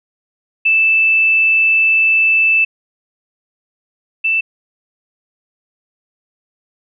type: tone pair in turn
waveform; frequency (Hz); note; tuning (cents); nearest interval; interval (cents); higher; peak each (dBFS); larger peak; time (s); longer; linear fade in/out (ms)
sine; 2639 / 2654; E7 / E7; +1 / +11; unison; 10; second; -9 / -12; first; 0.65-2.65 / 4.24-4.41; first; 10
effects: none